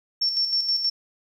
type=tone with tremolo; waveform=sine; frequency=5440 Hz; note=F8; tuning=46 cents flat; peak=-19 dBFS; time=0.21-0.9 s; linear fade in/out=10 ms; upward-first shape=square; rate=6.3 Hz; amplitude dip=50%; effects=9-bit